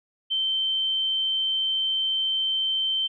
sine tone, 3107 Hz, G7, 16 cents flat, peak -22 dBFS, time 0.3-3.08 s, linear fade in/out 20 ms, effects none

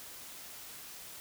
silence, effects white hiss -48 dBFS RMS until 1.2 s

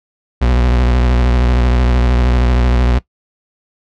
40% pulse tone with vibrato, 61.3 Hz, B1, 12 cents flat, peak -9 dBFS, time 0.41-2.99 s, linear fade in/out 10 ms, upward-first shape square, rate 13 Hz, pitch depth 59 cents each way, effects noise-tail reverb RT60 0.1 s tail -18 dB re dry + low-pass 4000 Hz 12 dB/octave

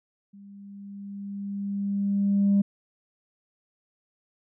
sine tone with level ramp, 200 Hz, G3, 35 cents sharp, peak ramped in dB -45 to -15 dBFS, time 0.33-2.62 s, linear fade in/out 10 ms, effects tanh soft clip ceiling -15 dBFS

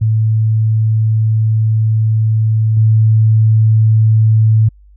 sine tone with level steps, 110 Hz, A2, in tune, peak -9 / -6 dBFS, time 0.01-4.69 s, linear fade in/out 10 ms, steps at 2.77 s, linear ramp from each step 2 ms, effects added 50 Hz sine -40 dBFS peak until 4.96 s

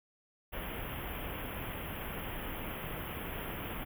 pink band-stop noise, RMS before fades -40 dBFS, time 0.52-3.85 s, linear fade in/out 20 ms, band 3300 to 11000 Hz, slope 96 dB/octave, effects none

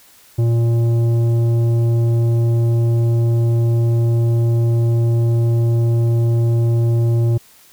triangle tone with tanh clipping, 116.54 Hz, A#2, in tune, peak -14 dBFS, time 0.38-7.38 s, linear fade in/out 10 ms, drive 14 dB, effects white hiss -48 dBFS RMS until 7.72 s

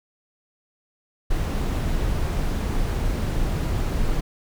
brown noise, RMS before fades -23 dBFS, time 1.3-4.21 s, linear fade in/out 10 ms, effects none

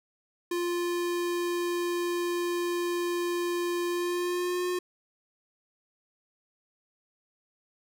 square tone with pitch glide, 349.2 to 359.2 Hz, F4 to F4, 0 to +49 cents, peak -28 dBFS, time 0.51-4.79 s, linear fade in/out 5 ms, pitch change +49 cents, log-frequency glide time 3.88-4.68 s, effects none

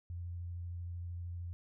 sine tone with vibrato, 87 Hz, F2, 6 cents flat, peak -39 dBFS, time 0.1-1.53 s, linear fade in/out 0 ms, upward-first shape sine, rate 13 Hz, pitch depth 15 cents each way, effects none

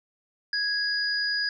sine tone pair together, 1661.2 / 4915 Hz, G#6 / D#8, 0 / -22 cents, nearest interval octave + perfect fifth, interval 1878 cents, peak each -27 dBFS, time 0.53-1.49 s, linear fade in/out 2 ms, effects none

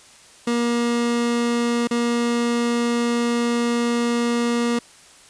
30% pulse tone with dropouts, 237.2 Hz, A#3, 30 cents sharp, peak -16 dBFS, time 0.47-4.79 s, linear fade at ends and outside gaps 5 ms, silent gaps 1.874-1.909 s, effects white hiss -48 dBFS RMS until 5.29 s + resampled to 22050 Hz

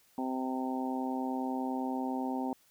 harmonic tone, 129.9 Hz, C3, 12 cents flat, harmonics 2 / 3 / 4 / 5 / 6 / 7, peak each -33 / -43 / -44 / -45 / -39 / -41 dBFS, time 0.18-2.53 s, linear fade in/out 2 ms, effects white hiss -66 dBFS RMS until 2.7 s

